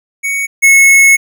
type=tone pair in turn; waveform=square; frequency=2232 / 2189 Hz; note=C#7 / C#7; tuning=+11 / -22 cents; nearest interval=unison; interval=33 cents; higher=first; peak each=-14 / -4 dBFS; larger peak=second; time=0.23-0.47 / 0.62-1.17 s; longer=second; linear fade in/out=20 ms; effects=none